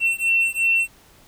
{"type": "beating tone pair", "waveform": "triangle", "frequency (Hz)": [2702, 2704.8], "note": ["E7", "E7"], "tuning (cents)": [42, 44], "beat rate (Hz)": 2.8, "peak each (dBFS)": -17, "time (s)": [0, 0.88], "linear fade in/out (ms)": 50, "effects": ["tanh soft clip ceiling -13 dBFS", "pink hiss -52 dBFS RMS until 1.27 s"]}